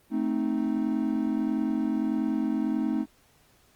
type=chord; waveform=triangle; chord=A diminished; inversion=none; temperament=equal; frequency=220 / 261.6 / 311.1 Hz; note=A3 / C4 / Eb4; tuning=0 / 0 / 0 cents; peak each=-27 dBFS; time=0.1-3.06 s; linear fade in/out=50 ms; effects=pink hiss -62 dBFS RMS until 3.75 s + Opus 32 kbps